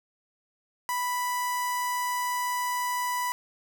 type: tone with notch filter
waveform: sawtooth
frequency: 987.8 Hz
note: B5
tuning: in tune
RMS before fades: -29 dBFS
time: 0.89-3.32 s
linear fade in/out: 0 ms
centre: 3500 Hz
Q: 1.3
effects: none